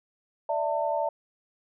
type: chord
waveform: sine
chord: D suspended second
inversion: none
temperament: equal with one note detuned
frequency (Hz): 587.3 / 659.3 / 898.5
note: D5 / E5 / A5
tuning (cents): 0 / 0 / +36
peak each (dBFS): -29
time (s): 0.49-1.09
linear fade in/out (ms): 5
effects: none